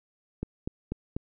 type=click train; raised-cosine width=3 ms; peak=-18 dBFS; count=4; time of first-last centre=0.43-1.165 s; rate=4.08 Hz; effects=none